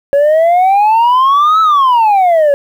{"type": "exponential two-way sweep", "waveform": "sine", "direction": "up then down", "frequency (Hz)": [554.4, 1318.5, 554.4], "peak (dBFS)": -3, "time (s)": [0.13, 2.54], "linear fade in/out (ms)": 0, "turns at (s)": 1.61, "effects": ["tanh soft clip ceiling -5 dBFS", "7-bit"]}